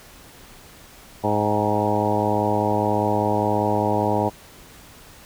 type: harmonic tone with a mistuned harmonic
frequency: 105 Hz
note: G#2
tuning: 19 cents sharp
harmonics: 1 / 2 / 3 / 4 / 5 / 6 / 7 / 8 / 9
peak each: -27 / -27 / -27 / -27 / -27 / -27 / -27 / -27 / -27 dBFS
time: 1.23-4.3 s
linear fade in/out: 20 ms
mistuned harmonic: 7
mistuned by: +54 cents
effects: pink hiss -46 dBFS RMS until 5.25 s